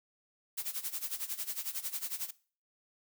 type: noise with tremolo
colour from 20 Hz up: blue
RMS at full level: -35 dBFS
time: 0.57-2.31 s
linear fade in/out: 10 ms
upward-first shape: sine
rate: 11 Hz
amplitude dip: 85%
effects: noise-tail reverb RT60 0.4 s tail -19 dB re dry